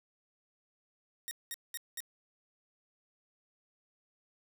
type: tone bursts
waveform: 5% pulse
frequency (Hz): 1864.7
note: A#6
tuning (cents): 0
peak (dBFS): -27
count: 4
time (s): 1.28-2.004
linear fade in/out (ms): 0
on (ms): 31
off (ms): 200
effects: none